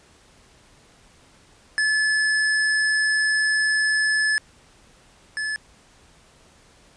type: tone pair in turn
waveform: square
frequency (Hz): 1726 / 1726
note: A6 / A6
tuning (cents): -34 / -34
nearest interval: unison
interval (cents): 0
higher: neither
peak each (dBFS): -19 / -25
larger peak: first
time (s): 1.78-4.38 / 5.37-5.56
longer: first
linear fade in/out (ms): 0
effects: pink hiss -54 dBFS RMS until 6.96 s + resampled to 22050 Hz